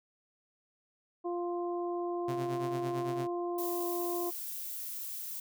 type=harmonic tone; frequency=349.2 Hz; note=F4; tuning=in tune; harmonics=1 / 2 / 3; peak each=-33 / -39 / -43 dBFS; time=1.24-4.31 s; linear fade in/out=20 ms
type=tone with tremolo; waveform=sawtooth; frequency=131.3 Hz; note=C3; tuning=6 cents sharp; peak=-31 dBFS; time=2.28-3.27 s; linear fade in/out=5 ms; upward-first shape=triangle; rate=8.9 Hz; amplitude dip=75%
type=noise; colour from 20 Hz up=violet; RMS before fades=-40 dBFS; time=3.58-5.4 s; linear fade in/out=5 ms
effects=none